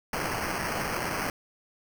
violet noise with sample-and-hold, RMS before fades -31 dBFS, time 0.13-1.3 s, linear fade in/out 2 ms, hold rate 3675 Hz, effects none

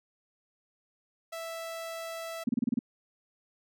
sawtooth tone, 659.3 Hz, E5, in tune, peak -33 dBFS, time 1.32-2.44 s, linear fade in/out 10 ms
sine tone bursts, 237.6 Hz, A#3, 33 cents sharp, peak -23 dBFS, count 7, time 2.47-2.791 s, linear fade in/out 5 ms, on 21 ms, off 29 ms
effects none

